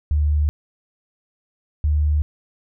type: tone pair in turn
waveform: sine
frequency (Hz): 74.5 / 74.97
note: D2 / D2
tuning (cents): +25 / +36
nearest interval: unison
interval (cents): 11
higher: second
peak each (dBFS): -15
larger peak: neither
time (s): 0.11-0.49 / 1.84-2.22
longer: neither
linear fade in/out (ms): 0
effects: none